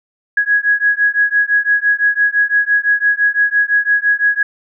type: beating tone pair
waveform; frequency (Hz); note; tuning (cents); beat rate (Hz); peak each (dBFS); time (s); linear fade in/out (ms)
sine; 1661.2 / 1667.1; G#6 / G#6; 0 / +6; 5.9; -14; 0.37-4.43; 5
effects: none